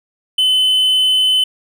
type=tone; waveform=triangle; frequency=3034 Hz; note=F#7; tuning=43 cents sharp; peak=-9 dBFS; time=0.38-1.44 s; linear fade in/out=5 ms; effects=none